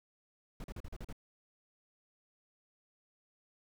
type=noise bursts; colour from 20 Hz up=brown; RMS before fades=-43 dBFS; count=7; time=0.6-1.127 s; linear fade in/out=2 ms; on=41 ms; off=40 ms; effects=none